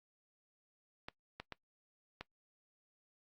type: clicks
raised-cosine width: 0.3 ms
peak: -27 dBFS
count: 4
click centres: 1.085 / 1.4 / 1.523 / 2.21 s
effects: noise-tail reverb RT60 0.1 s tail -22 dB re dry + Opus 48 kbps